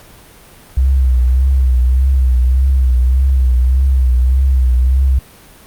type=tone with vibrato; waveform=sine; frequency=64.2 Hz; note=C2; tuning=32 cents flat; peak=-8 dBFS; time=0.77-5.19 s; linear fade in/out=5 ms; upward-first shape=triangle; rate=1.7 Hz; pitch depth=83 cents each way; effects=pink hiss -41 dBFS RMS until 5.66 s + Opus 48 kbps